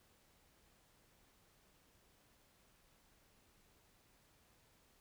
silence, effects pink hiss -71 dBFS RMS until 5 s

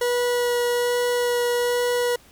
40% pulse tone with vibrato, 485 Hz, B4, 31 cents flat, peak -19 dBFS, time 0.01-2.16 s, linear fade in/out 5 ms, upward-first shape sine, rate 1.2 Hz, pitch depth 8 cents each way, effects pink hiss -52 dBFS RMS until 2.31 s

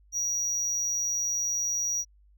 triangle tone, 5770 Hz, F#8, 44 cents flat, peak -25 dBFS, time 0.12-2.05 s, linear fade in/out 50 ms, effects added 50 Hz sine -56 dBFS peak until 2.37 s

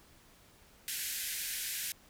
white band-pass noise, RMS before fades -38 dBFS, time 0.88-1.92 s, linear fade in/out 0 ms, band 1500 to 15000 Hz, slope 96 dB/octave, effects pink hiss -61 dBFS RMS until 2.09 s

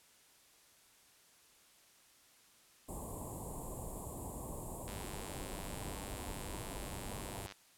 pink band-stop noise, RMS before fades -44 dBFS, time 2.88-7.47 s, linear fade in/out 10 ms, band 1100 to 7100 Hz, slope 96 dB/octave
click train, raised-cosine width 0.2 ms, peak -31 dBFS, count 261, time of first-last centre 4.88-7.522 s, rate 98.4 Hz
effects white hiss -65 dBFS RMS until 7.77 s + low-pass 12000 Hz 12 dB/octave

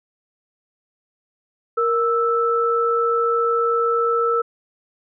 sine tone pair together, 466.8 / 1318.5 Hz, A#4 / E6, +2 / 0 cents, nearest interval octave + tritone, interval 1798 cents, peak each -19 dBFS, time 1.77-4.42 s, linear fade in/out 10 ms, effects none

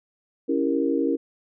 sine chord, C# diminished seventh, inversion none, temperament equal, 277.2 / 329.6 / 392 / 466.2 Hz, C#4 / E4 / G4 / Bb4, 0 / 0 / 0 / 0 cents, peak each -24 / -25 / -30 / -26 dBFS, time 0.48-1.17 s, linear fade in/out 20 ms, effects none

